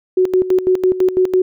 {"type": "tone with tremolo", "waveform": "sine", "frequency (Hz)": 370, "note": "F#4", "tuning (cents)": 0, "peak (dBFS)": -9, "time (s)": [0.17, 1.42], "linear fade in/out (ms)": 5, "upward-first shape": "square", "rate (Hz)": 6, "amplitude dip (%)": 75, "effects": []}